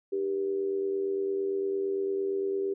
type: tone with amplitude modulation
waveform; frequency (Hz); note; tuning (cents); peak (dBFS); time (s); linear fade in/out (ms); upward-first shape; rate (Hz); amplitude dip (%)
sine; 392; G4; 0; -24; 0.12-2.74; 10; sine; 88.8; 60
effects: none